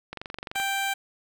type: click train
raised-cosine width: 0.3 ms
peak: -19 dBFS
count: 12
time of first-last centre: 0.13-0.6 s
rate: 23.4 Hz
type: tone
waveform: 15% pulse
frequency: 785 Hz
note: G5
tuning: 2 cents sharp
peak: -19 dBFS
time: 0.55-0.94 s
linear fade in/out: 10 ms
effects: none